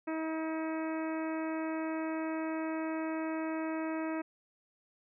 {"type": "harmonic tone", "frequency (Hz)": 319, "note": "D#4", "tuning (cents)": 43, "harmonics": [1, 2, 3, 4, 5, 6, 7, 8], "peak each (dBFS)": [-34, -40, -44, -46, -48, -50, -51, -52], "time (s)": [0.07, 4.22], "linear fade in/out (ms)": 10, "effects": []}